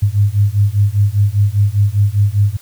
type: beating tone pair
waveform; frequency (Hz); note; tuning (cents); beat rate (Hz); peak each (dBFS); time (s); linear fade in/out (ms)
sine; 99.6 / 104.6; G2 / G#2; +28 / +13; 5; -13; 0.02-2.57; 10
effects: white hiss -44 dBFS RMS until 2.61 s